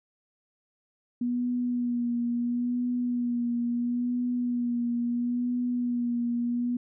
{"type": "tone with vibrato", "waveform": "sine", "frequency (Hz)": 241.9, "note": "B3", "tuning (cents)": -36, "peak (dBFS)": -25, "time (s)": [1.21, 6.77], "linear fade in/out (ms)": 5, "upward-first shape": "sine", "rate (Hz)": 0.74, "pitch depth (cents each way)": 27, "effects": []}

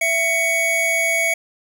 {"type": "tone pair together", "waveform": "square", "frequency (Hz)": [664, 2233], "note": ["E5", "C#7"], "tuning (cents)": [12, 12], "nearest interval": "octave + major sixth", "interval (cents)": 2100, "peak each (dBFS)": [-24, -18], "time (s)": [0.01, 1.34], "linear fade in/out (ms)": 5, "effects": []}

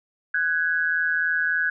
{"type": "tone pair together", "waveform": "sine", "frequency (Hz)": [1494, 1657.5], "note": ["F#6", "G#6"], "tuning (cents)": [16, -4], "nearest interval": "major second", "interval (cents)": 180, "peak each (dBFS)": [-23, -23], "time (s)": [0.34, 1.7], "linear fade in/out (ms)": 5, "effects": []}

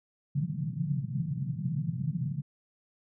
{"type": "band-pass noise", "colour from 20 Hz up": "white", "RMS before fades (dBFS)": -32, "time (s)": [0.35, 2.42], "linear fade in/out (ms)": 10, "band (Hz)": [130, 170], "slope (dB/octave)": 48, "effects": []}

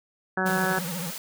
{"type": "harmonic tone", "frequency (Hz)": 187.3, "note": "F#3", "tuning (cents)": 21, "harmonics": [1, 2, 3, 4, 5, 6, 7, 8, 9], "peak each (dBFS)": [-30, -31, -34, -31, -34, -38, -34, -30, -30], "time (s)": [0.37, 0.79], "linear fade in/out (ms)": 5}
{"type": "tone with vibrato", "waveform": "square", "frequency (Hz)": 174.61, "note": "F3", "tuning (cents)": 0, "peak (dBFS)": -32, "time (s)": [0.45, 1.11], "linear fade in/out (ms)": 10, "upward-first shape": "sine", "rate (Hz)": 14, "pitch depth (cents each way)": 150}
{"type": "high-pass noise", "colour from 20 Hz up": "white", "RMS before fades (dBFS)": -36, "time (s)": [0.46, 1.18], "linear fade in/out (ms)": 2, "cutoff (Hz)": 150, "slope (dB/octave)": 96}
{"effects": []}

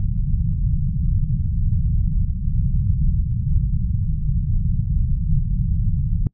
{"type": "low-pass noise", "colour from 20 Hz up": "pink", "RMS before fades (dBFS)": -19, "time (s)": [0, 6.27], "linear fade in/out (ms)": 2, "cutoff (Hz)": 170, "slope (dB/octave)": 48, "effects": ["noise-tail reverb RT60 0.1 s tail -25 dB re dry"]}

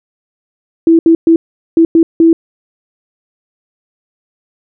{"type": "tone bursts at uneven times", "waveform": "sine", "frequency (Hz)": 329.6, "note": "E4", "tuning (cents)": 0, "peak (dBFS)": -3, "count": 6, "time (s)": [[0.87, 0.99], [1.06, 1.15], [1.27, 1.36], [1.77, 1.85], [1.95, 2.03], [2.2, 2.33]], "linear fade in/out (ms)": 2, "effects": []}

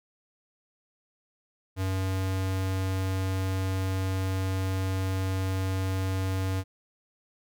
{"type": "tone", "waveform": "square", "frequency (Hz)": 94.8, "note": "F#2", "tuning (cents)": 43, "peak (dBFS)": -27, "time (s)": [1.76, 6.64], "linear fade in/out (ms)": 50, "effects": []}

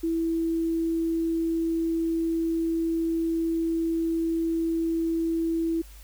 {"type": "tone", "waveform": "sine", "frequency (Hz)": 329.6, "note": "E4", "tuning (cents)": 0, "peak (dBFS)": -23, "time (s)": [0.03, 5.82], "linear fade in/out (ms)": 10, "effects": ["added 50 Hz sine -44 dBFS peak until 6.03 s", "white hiss -53 dBFS RMS until 6.03 s"]}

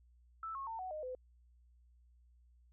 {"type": "tone with pitch steps", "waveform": "sine", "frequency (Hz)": [1318.5, 1089.7, 900.6, 744.3, 615.1, 508.4], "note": ["E6", "C#6", "A5", "F#5", "D#5", "C5"], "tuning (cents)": [0, -30, 40, 10, -20, -50], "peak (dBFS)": -40, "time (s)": [0.43, 1.15], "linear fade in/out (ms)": 2, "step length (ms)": 120, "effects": ["added 60 Hz sine -63 dBFS peak until 2.72 s"]}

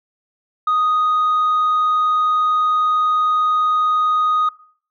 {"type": "tone", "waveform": "sine", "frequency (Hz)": 1244.5, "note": "D#6", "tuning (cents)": 0, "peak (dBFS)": -12, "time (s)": [0.67, 4.49], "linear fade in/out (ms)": 5, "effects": ["noise-tail reverb RT60 0.5 s tail -21 dB re dry", "tanh soft clip ceiling -12 dBFS"]}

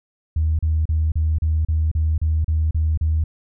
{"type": "tone bursts", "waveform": "sine", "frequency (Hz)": 78.7, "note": "D#2", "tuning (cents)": 20, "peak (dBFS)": -15, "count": 11, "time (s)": [0.36, 3.24], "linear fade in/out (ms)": 5, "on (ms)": 230, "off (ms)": 35, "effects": ["tanh soft clip ceiling -11 dBFS"]}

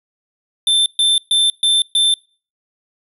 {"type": "tone bursts", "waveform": "square", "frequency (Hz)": 3556, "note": "A7", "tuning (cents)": 18, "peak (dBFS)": -12, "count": 5, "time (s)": [0.67, 2.14], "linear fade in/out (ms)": 2, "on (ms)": 190, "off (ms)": 130, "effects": ["noise-tail reverb RT60 0.4 s tail -25 dB re dry", "resampled to 32000 Hz"]}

